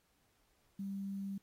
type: tone with quantisation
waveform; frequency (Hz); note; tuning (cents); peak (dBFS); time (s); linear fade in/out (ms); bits
sine; 196.6; G3; +5; -38; 0.79-1.38; 5; 11
effects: pink hiss -75 dBFS RMS until 1.42 s + AAC 48 kbps